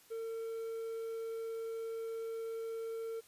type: tone with quantisation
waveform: triangle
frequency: 452.8 Hz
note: A4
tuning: 50 cents sharp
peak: -36 dBFS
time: 0.1-3.21 s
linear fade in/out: 20 ms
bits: 11
effects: white hiss -63 dBFS RMS until 3.27 s + resampled to 32000 Hz